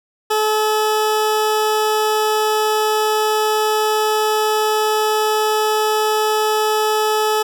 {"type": "tone", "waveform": "20% pulse", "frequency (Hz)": 430.1, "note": "A4", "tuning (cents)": -39, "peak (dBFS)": -10, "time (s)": [0.3, 7.43], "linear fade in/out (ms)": 10, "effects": []}